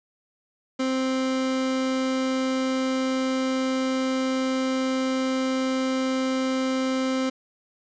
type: tone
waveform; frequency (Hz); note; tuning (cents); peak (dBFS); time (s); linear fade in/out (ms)
30% pulse; 261.6; C4; 0; -20; 0.79-7.3; 10
effects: resampled to 16000 Hz + 8-bit